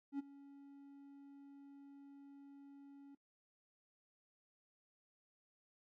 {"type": "tone with ADSR envelope", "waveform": "triangle", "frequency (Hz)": 279.6, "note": "C#4", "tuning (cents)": 15, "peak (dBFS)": -34, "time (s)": [0.12, 3.15], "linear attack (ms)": 71, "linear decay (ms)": 19, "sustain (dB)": -19, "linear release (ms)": 5, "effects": ["noise-tail reverb RT60 0.1 s tail -21 dB re dry"]}